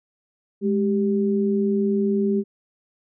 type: tone pair together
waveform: sine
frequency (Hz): 207.7 / 392.1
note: G#3 / G4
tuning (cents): 0 / 0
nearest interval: major seventh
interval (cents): 1100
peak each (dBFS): -20 / -22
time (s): 0.61-2.44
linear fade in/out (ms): 50
effects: none